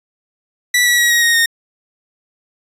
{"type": "tone with pitch steps", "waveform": "sawtooth", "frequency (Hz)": [1960, 1936.4, 1913, 1890, 1867.2, 1844.7], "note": ["B6", "B6", "A#6", "A#6", "A#6", "A#6"], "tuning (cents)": [-14, -35, 44, 23, 2, -19], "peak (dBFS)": -7, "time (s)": [0.74, 1.46], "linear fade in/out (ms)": 5, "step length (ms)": 120, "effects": ["resampled to 32000 Hz"]}